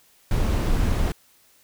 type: noise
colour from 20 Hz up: brown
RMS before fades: -21 dBFS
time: 0.31-1.12 s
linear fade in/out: 2 ms
effects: white hiss -58 dBFS RMS until 1.63 s